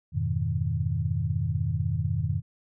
sine chord, F half-diminished seventh, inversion none, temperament equal with one note detuned, 87.31 / 103.29 / 123.47 / 155.56 Hz, F2 / Ab2 / Cb3 / Eb3, 0 / -9 / 0 / 0 cents, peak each -30 dBFS, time 0.12-2.42 s, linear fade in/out 50 ms, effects none

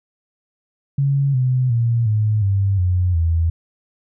sine tone with pitch steps, 139.1 / 127.56 / 116.97 / 107.26 / 98.36 / 90.2 / 82.71 Hz, C#3 / C3 / A#2 / A2 / G2 / F#2 / E2, +6 / -44 / +6 / -44 / +6 / -44 / +6 cents, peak -14 dBFS, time 0.98-3.5 s, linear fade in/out 5 ms, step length 360 ms, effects none

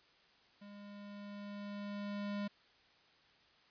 square tone with level ramp, 203.6 Hz, G#3, 34 cents flat, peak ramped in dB -52 to -37 dBFS, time 0.61-2.48 s, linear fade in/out 10 ms, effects white hiss -67 dBFS RMS until 3.7 s + resampled to 11025 Hz

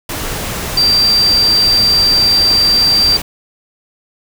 sine tone in noise, 4700 Hz, D8, 1 cent sharp, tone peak -8 dBFS, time 0.77-3.17 s, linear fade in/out 5 ms, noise pink, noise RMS -21 dBFS, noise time 0.09-3.22 s, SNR +10 dB, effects none

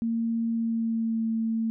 sine tone with pitch glide, 229.1 to 224.8 Hz, A#3 to A3, -30 to +37 cents, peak -24 dBFS, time 0.02-1.7 s, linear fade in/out 0 ms, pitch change -33 cents, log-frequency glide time 0.51-1.27 s, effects none

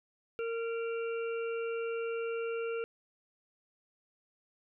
harmonic tone with a mistuned harmonic, 460 Hz, A#4, 23 cents flat, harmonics 1 / 3 / 5 / 6, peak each -33 / -43 / -49 / -47 dBFS, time 0.39-2.84 s, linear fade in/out 0 ms, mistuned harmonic 5, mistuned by +30 cents, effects none

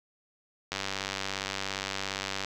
click train, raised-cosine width 0.2 ms, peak -14 dBFS, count 169, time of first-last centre 0.72-2.447 s, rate 97.3 Hz, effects none

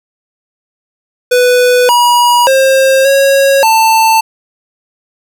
square tone with pitch steps, 495.3 / 964 / 533 / 549 / 890 Hz, B4 / B5 / C5 / C#5 / A5, +5 / -42 / +32 / -17 / +20 cents, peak -6 dBFS, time 1.31-4.21 s, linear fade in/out 10 ms, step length 580 ms, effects none

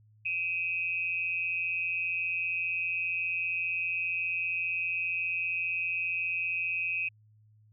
sine tone with amplitude modulation, 2529 Hz, D#7, 28 cents sharp, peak -25 dBFS, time 0.25-7.09 s, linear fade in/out 10 ms, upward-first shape sine, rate 175 Hz, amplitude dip 80%, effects added 107 Hz sine -58 dBFS peak until 7.72 s

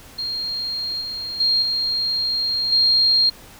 sine tone with level steps, 4221 Hz, C8, 14 cents sharp, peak -23 / -26 / -15 / -19 / -13 dBFS, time 0.18-3.3 s, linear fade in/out 10 ms, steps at 1.01 / 1.4 / 1.62 / 2.72 s, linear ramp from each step 5 ms, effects pink hiss -44 dBFS RMS until 3.59 s

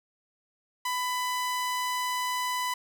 sawtooth tone, 998 Hz, B5, 18 cents sharp, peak -24 dBFS, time 0.85-2.74 s, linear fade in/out 5 ms, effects none

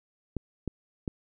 clicks, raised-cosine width 3 ms, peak -18 dBFS, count 3, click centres 0.367 / 0.677 / 1.078 s, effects none

